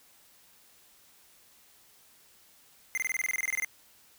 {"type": "tone bursts", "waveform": "square", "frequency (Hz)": 2078, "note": "C7", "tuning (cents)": -12, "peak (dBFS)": -28, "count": 15, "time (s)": [2.95, 3.647], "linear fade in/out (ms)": 0, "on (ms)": 25, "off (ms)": 23, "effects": ["white hiss -60 dBFS RMS until 4.18 s"]}